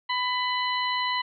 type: harmonic tone with a mistuned harmonic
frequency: 997 Hz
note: B5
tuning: 16 cents sharp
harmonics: 1 / 2 / 3 / 4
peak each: -27 / -30 / -32 / -33 dBFS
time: 0.09-1.22 s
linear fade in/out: 10 ms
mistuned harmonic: 4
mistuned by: +28 cents
effects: none